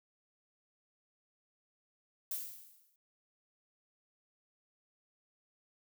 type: noise with exponential decay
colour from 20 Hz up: violet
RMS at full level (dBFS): -36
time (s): 2.31-2.96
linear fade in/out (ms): 2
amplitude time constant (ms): 140
effects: none